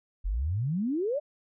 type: exponential sweep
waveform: sine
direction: up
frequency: 41.21 to 622 Hz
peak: -26 dBFS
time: 0.24-1.2 s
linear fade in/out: 20 ms
effects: none